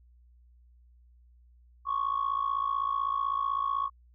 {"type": "tone with amplitude modulation", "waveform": "sine", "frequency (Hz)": 1108.7, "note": "C#6", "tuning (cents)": 0, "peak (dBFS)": -22, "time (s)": [1.85, 3.9], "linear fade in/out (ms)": 50, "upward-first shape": "sine", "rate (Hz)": 55.9, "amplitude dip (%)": 85, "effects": ["tanh soft clip ceiling -21 dBFS", "added 60 Hz sine -56 dBFS peak until 4.14 s"]}